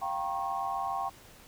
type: tone cluster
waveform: sine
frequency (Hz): 692 / 779 / 945 / 1087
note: F5 / G5 / A#5 / C#6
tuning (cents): -16 / -11 / +23 / -34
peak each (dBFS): -39 / -33 / -39 / -35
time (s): 0.01-1.1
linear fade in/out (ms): 20
effects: pink hiss -54 dBFS RMS until 1.47 s